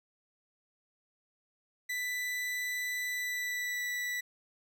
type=tone with pitch glide; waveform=40% pulse; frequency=1986 to 1965.5 Hz; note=B6 to B6; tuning=+9 to -9 cents; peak=-32 dBFS; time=1.89-4.21 s; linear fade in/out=10 ms; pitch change=-18 cents; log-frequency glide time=3.06-3.83 s; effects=none